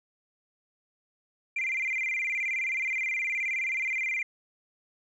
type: tone with vibrato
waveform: sine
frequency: 2217 Hz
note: C#7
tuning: in tune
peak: -26 dBFS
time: 1.56-4.23 s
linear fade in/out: 5 ms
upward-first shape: square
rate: 19 Hz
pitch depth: 120 cents each way
effects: tanh soft clip ceiling -23 dBFS